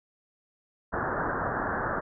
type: low-pass noise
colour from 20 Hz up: white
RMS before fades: -30 dBFS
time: 0.92-2.01 s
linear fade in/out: 20 ms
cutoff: 1700 Hz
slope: 96 dB/octave
effects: none